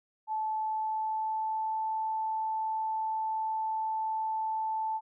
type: tone with pitch glide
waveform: sine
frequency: 870 to 878.6 Hz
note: A5 to A5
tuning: -20 to -3 cents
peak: -29 dBFS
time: 0.27-5.01 s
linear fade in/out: 50 ms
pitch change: +17 cents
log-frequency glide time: 0.57-1.85 s
effects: none